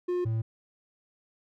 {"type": "tone pair in turn", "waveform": "triangle", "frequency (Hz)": [357, 111.96], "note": ["F4", "A2"], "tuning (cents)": [38, 31], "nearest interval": "octave + minor sixth", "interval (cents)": 2007, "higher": "first", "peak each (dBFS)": -24, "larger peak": "neither", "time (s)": [[0.08, 0.25], [0.25, 0.42]], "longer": "neither", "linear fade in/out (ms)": 10, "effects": []}